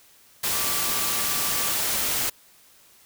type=tone in noise; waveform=sine; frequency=1165 Hz; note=D6; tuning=14 cents flat; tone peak=-36 dBFS; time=0.52-1.73 s; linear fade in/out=10 ms; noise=white; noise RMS=-25 dBFS; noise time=0.43-2.3 s; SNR=-14 dB; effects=white hiss -55 dBFS RMS until 3.05 s